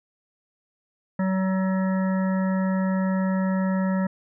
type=harmonic tone; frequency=189.1 Hz; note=F#3; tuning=38 cents sharp; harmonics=1 / 3 / 5 / 7 / 9 / 10; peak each=-21 / -31 / -35 / -38 / -40 / -41 dBFS; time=1.19-4.07 s; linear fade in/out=5 ms; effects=none